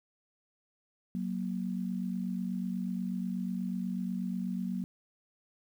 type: tone pair together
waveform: sine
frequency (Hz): 186.6 / 234.8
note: F#3 / A#3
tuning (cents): +15 / +13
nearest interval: major third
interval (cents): 398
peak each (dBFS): -33 / -36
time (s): 1.15-4.84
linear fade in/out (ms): 0
effects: 10-bit

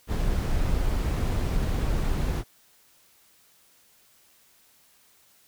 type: noise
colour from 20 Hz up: brown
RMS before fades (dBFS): -25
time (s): 0.07-2.44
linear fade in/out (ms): 50
effects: white hiss -60 dBFS RMS until 5.47 s

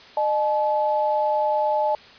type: tone pair together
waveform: sine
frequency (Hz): 608.8 / 859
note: D#5 / A5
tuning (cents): -38 / -42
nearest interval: tritone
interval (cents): 596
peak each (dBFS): -22 / -21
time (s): 0.17-1.95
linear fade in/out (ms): 2
effects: white hiss -46 dBFS RMS until 2.18 s + resampled to 11025 Hz

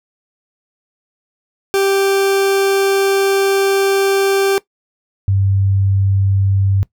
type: tone pair in turn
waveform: 40% pulse / sine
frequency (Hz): 392 / 97.69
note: G4 / G2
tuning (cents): 0 / -5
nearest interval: 2 octaves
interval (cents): 2405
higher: first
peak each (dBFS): -11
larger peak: neither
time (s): 1.74-4.58 / 5.28-6.83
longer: first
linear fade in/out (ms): 0
effects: noise-tail reverb RT60 0.1 s tail -19 dB re dry

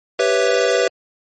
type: chord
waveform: square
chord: C# half-diminished seventh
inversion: second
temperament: equal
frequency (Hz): 392 / 493.9 / 554.4 / 659.3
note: G4 / B4 / C#5 / E5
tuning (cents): 0 / 0 / 0 / 0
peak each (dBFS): -21 / -18 / -22 / -22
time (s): 0.19-0.88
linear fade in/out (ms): 5
effects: MP3 32 kbps

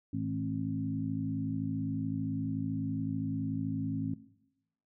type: harmonic tone with a mistuned harmonic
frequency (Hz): 53.7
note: A1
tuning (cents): -41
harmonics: 2 / 3 / 4 / 5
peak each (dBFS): -37 / -38 / -38 / -35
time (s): 0.13-4.14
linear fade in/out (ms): 5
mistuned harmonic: 4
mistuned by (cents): +16
effects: noise-tail reverb RT60 0.9 s tail -18 dB re dry

